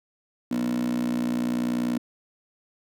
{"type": "tone with high-pass filter", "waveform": "15% pulse", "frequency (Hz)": 60.4, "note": "B1", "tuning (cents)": -38, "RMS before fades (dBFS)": -26, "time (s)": [0.51, 1.98], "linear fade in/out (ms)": 5, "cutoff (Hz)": 260, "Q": 7.7, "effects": []}